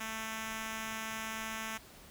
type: tone with notch filter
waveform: 5% pulse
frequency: 221.2 Hz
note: A3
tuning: 9 cents sharp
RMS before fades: -40 dBFS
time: 0-1.78 s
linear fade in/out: 10 ms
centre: 490 Hz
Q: 0.99
effects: pink hiss -55 dBFS RMS until 2.1 s